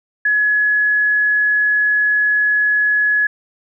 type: tone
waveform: sine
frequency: 1692 Hz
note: G#6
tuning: 32 cents sharp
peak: -12 dBFS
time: 0.25-3.27 s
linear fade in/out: 5 ms
effects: none